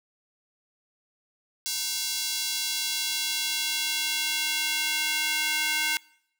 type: tone with high-pass filter sweep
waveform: square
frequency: 306.7 Hz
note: D#4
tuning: 25 cents flat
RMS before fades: -28 dBFS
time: 1.66-5.97 s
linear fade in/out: 0 ms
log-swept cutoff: 4700 to 2100 Hz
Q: 1.4
effects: noise-tail reverb RT60 0.7 s tail -23 dB re dry